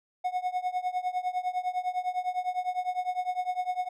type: tone with tremolo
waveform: triangle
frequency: 730 Hz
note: F#5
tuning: 24 cents flat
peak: -22 dBFS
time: 0.24-3.89 s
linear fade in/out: 10 ms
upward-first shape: triangle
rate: 9.9 Hz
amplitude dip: 95%
effects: none